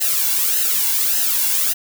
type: noise with flanger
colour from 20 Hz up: blue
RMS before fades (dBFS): -18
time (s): 0-1.74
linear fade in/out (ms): 20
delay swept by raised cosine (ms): 0.86 to 1.63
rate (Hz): 1.7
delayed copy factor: -0.7
effects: none